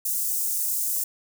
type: high-pass noise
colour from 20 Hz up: white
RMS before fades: -26 dBFS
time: 0.05-1.04 s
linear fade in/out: 5 ms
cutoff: 6900 Hz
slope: 24 dB/octave
effects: none